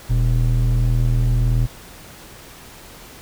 triangle ring-modulated tone, 80.4 Hz, E2, 43 cents flat, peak -9 dBFS, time 0.09-1.67 s, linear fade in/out 20 ms, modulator 39.8 Hz, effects pink hiss -41 dBFS RMS until 3.21 s

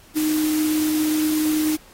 sine tone in noise, 308.3 Hz, D#4, 16 cents flat, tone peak -18 dBFS, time 0.15-1.77 s, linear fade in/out 20 ms, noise white, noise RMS -30 dBFS, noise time 0.15-1.77 s, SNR +9 dB, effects pink hiss -50 dBFS RMS until 1.93 s + AAC 48 kbps

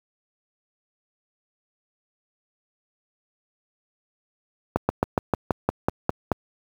slowing click train, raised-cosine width 1 ms, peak -5 dBFS, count 10, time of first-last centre 4.76-6.317 s, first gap 130 ms, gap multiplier 1.07, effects high-pass 60 Hz 12 dB/octave + 7-bit

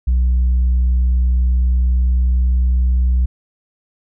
sine tone with pitch glide, 62 to 62.4 Hz, B1 to B1, +7 to +19 cents, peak -9 dBFS, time 0.07-3.26 s, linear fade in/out 10 ms, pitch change +12 cents, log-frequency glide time 1.43-3.05 s, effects tanh soft clip ceiling -10 dBFS

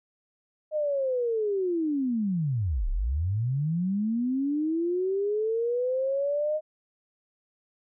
sine linear two-way sweep, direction down then up, 622.3 to 30.87 to 622.3 Hz, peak -24 dBFS, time 0.71-6.61 s, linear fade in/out 50 ms, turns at 2.89 s, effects none

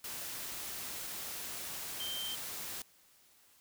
sine tone in noise, 3136 Hz, G7, in tune, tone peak -38 dBFS, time 2-2.35 s, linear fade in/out 2 ms, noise white, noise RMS -42 dBFS, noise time 0.04-2.82 s, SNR +1 dB, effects white hiss -65 dBFS RMS until 3.6 s

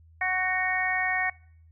harmonic tone with a mistuned harmonic, 370 Hz, F#4, in tune, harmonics 2 / 3 / 4 / 5 / 6, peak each -30 / -37 / -37 / -27 / -30 dBFS, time 0.21-1.3 s, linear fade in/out 5 ms, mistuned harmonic 4, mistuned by +20 cents, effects noise-tail reverb RT60 0.6 s tail -24 dB re dry + added 81 Hz sine -52 dBFS peak until 1.71 s

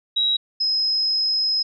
sine tone pair in turn, 3854 / 5113 Hz, B7 / D#8, -43 / +46 cents, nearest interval perfect fourth, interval 489 cents, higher second, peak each -17 / -18 dBFS, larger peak first, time 0.16-0.37 / 0.6-1.63 s, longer second, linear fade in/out 10 ms, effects none

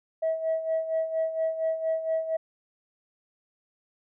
sine tone with tremolo, 645 Hz, E5, 38 cents flat, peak -21 dBFS, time 0.22-2.37 s, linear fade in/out 10 ms, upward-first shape sine, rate 4.3 Hz, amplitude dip 70%, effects tanh soft clip ceiling -20 dBFS

